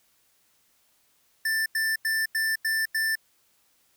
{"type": "tone bursts", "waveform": "square", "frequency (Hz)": 1774, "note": "A6", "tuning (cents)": 14, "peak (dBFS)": -24, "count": 6, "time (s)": [1.45, 3.155], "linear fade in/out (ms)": 5, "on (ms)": 210, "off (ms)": 89, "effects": ["white hiss -66 dBFS RMS until 3.96 s"]}